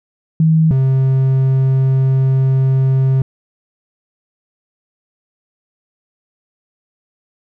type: tone pair in turn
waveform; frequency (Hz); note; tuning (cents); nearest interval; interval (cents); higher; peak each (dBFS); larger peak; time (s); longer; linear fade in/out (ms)
sine / triangle; 159.8 / 132.76; D#3 / C3; +47 / +26; minor third; 321; first; -8 / -8; neither; 0.4-0.71 / 0.71-3.22; second; 2
effects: none